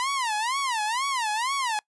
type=tone with vibrato; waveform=sawtooth; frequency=971 Hz; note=B5; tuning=30 cents flat; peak=-21 dBFS; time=0-1.79 s; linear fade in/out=0 ms; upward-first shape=sine; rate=2.1 Hz; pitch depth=250 cents each way; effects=noise-tail reverb RT60 0.1 s tail -24 dB re dry + resampled to 24000 Hz